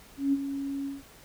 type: tone with ADSR envelope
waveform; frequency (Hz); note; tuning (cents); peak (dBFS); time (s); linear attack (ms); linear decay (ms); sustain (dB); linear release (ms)
sine; 277.2; C#4; 0; -20; 0.17-1.03; 160; 36; -10; 170
effects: pink hiss -53 dBFS RMS until 1.24 s